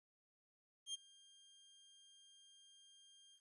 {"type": "tone with ADSR envelope", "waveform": "sawtooth", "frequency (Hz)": 3200, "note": "G7", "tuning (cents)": 35, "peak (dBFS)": -37, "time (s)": [0.86, 3.41], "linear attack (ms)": 81, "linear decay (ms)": 19, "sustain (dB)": -23, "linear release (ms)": 72, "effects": ["resampled to 24000 Hz", "13-bit"]}